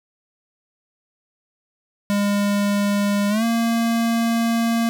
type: tone with pitch glide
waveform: square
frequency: 203 to 230.5 Hz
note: G#3 to A#3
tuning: -39 to -19 cents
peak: -18 dBFS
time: 2.1-4.89 s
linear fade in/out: 0 ms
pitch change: +220 cents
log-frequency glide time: 3.29-3.44 s
effects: none